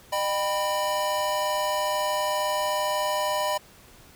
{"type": "chord", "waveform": "square", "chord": "Eb augmented", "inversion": "none", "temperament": "equal with one note detuned", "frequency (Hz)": [607.3, 784, 987.8], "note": ["Eb5", "G5", "B5"], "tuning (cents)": [-42, 0, 0], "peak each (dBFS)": [-28, -33, -28], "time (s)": [0.12, 3.58], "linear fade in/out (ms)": 10, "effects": ["pink hiss -52 dBFS RMS until 4.15 s"]}